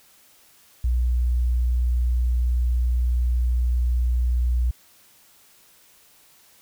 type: tone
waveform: sine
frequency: 60.8 Hz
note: B1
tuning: 26 cents flat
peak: -18 dBFS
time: 0.84-4.71 s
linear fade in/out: 5 ms
effects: white hiss -55 dBFS RMS until 6.61 s